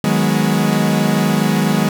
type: chord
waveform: 40% pulse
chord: G# minor seventh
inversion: second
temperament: equal with one note detuned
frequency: 155.56 / 183.08 / 207.7 / 246.9 Hz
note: D#3 / F#3 / G#3 / B3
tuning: 0 / -18 / 0 / 0 cents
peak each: -18 / -18 / -16 / -21 dBFS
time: 0.04-1.89 s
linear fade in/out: 2 ms
effects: 8-bit